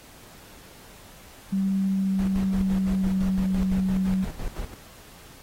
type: tone with pitch glide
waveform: sine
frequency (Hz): 193.3 to 188.67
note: G3 to F#3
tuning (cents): -24 to +34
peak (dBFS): -21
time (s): 1.52-4.25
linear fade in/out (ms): 10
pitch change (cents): -42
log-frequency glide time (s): 1.68-3.47
type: noise with tremolo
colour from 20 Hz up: brown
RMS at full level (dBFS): -31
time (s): 2.19-4.74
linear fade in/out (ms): 0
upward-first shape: square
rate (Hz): 5.9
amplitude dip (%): 75
effects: pink hiss -49 dBFS RMS until 5.42 s + AAC 48 kbps